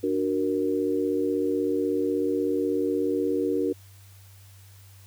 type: chord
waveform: sine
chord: D augmented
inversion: none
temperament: equal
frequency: 293.7 / 370 / 466.2 Hz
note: D4 / F#4 / A#4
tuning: 0 / 0 / 0 cents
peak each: -27 dBFS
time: 0.03-3.73 s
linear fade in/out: 10 ms
effects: added 97 Hz sine -48 dBFS peak until 5.06 s + white hiss -56 dBFS RMS until 5.06 s